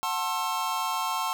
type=chord; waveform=square; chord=F# half-diminished seventh; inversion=none; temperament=just; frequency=740 / 888 / 1065.6 / 1332 Hz; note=F#5 / A5 / C6 / E6; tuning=0 / +16 / +31 / +18 cents; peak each=-36 / -32 / -31 / -36 dBFS; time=0.03-1.33 s; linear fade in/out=0 ms; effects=none